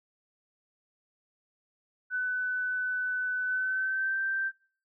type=tone with pitch glide; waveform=sine; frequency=1501 to 1565.6 Hz; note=F#6 to G6; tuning=+24 to -3 cents; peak=-27 dBFS; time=2.1-4.52 s; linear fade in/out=50 ms; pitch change=+73 cents; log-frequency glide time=3.44-4.19 s; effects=noise-tail reverb RT60 0.4 s tail -19 dB re dry